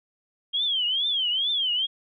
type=tone with vibrato; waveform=sine; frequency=3200 Hz; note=G7; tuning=35 cents sharp; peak=-22 dBFS; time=0.53-1.87 s; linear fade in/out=20 ms; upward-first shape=triangle; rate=2.3 Hz; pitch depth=210 cents each way; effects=none